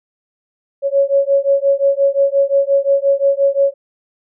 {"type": "beating tone pair", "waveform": "sine", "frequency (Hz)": [552, 557.7], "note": ["C#5", "C#5"], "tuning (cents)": [-7, 10], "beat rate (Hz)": 5.7, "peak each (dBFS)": -14, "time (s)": [0.82, 3.74], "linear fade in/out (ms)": 50, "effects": []}